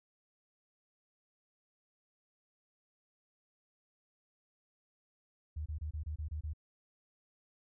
sine tone bursts, 76.6 Hz, D#2, 27 cents flat, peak -36 dBFS, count 8, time 5.56-6.535 s, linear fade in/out 10 ms, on 100 ms, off 25 ms, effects none

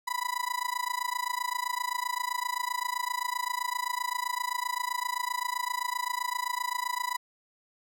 35% pulse tone with amplitude modulation, 987.8 Hz, B5, in tune, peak -24 dBFS, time 0.07-7.17 s, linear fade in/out 10 ms, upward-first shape sine, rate 27.7 Hz, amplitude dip 95%, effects none

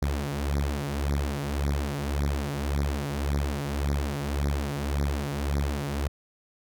sawtooth beating tone pair, 70.2 / 72 Hz, C#2 / D2, +22 / -34 cents, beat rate 1.8 Hz, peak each -25 dBFS, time 0.02-6.08 s, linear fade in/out 5 ms, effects none

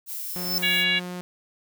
violet noise, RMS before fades -33 dBFS, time 0.06-0.85 s, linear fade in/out 50 ms
square tone with exponential growth, 5274 Hz, E8, in tune, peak -21 dBFS, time 0.15-0.58 s, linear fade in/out 0 ms, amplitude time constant 92 ms
sawtooth tone, 179.2 Hz, F3, 45 cents sharp, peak -28 dBFS, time 0.36-1.21 s, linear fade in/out 0 ms
harmonic tone, 562 Hz, C#5, 24 cents sharp, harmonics 3 / 4 / 5 / 6 / 7, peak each -27 / -24 / -25 / -29 / -29 dBFS, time 0.62-1 s, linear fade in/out 20 ms
effects none

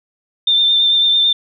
sine tone with vibrato, 3584 Hz, A7, 31 cents sharp, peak -10 dBFS, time 0.47-1.33 s, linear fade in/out 5 ms, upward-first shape triangle, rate 9 Hz, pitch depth 26 cents each way, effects none

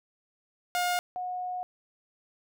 sawtooth / sine tone pair in turn, 713 / 727.6 Hz, F5 / F#5, +36 / -29 cents, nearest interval unison, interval 35 cents, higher second, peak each -22 / -31 dBFS, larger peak first, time 0.75-0.99 / 1.16-1.63 s, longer second, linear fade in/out 0 ms, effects none

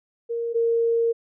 sine tone pair in turn, 466.2 / 462.4 Hz, A#4 / A#4, 0 / -14 cents, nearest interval unison, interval 14 cents, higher first, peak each -24 / -18 dBFS, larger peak second, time 0.29-0.54 / 0.54-1.13 s, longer second, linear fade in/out 20 ms, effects none

